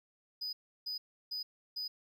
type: tone bursts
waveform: triangle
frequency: 4978 Hz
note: D#8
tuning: in tune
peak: -35 dBFS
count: 4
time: 0.41-1.88 s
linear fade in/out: 10 ms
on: 120 ms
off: 330 ms
effects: none